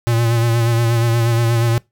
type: tone with vibrato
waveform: square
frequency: 116.54 Hz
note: A#2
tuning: in tune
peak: -14 dBFS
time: 0.07-1.78 s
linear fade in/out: 0 ms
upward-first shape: sine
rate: 8.4 Hz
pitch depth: 36 cents each way
effects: noise-tail reverb RT60 0.2 s tail -23 dB re dry